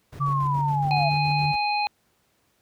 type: noise with tremolo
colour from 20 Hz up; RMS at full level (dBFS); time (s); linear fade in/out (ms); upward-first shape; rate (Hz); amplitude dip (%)
brown; -35; 0.12-1.56; 10; square; 7.1; 60
type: tone with pitch glide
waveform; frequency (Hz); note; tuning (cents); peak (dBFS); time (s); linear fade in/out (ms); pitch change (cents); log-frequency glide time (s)
sine; 140.6 to 147.93; C#3 to D3; +25 to +13; -23; 0.19-1.53; 20; +88; 0.45-1.11
type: linear sweep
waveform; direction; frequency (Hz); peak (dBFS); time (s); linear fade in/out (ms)
sine; down; 1174.7 to 659.3; -23; 0.2-1.1; 20
type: harmonic tone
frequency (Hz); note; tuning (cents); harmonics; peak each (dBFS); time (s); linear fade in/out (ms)
830.6; G#5; 0; 1 / 3 / 5; -23 / -28 / -31; 0.91-1.87; 0
effects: pink hiss -67 dBFS RMS until 2.61 s + high-pass 80 Hz 12 dB/octave